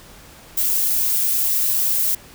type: noise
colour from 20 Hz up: violet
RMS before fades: -19 dBFS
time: 0.57-2.15 s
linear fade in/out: 5 ms
effects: pink hiss -44 dBFS RMS until 2.34 s